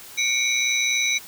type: tone cluster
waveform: sine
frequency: 2227 / 2351 / 3894 / 5960 Hz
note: C#7 / D7 / B7 / F#8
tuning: +7 / +1 / -25 / +12 cents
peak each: -25 dBFS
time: 0.17-1.19 s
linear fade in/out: 20 ms
effects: white hiss -42 dBFS RMS until 1.27 s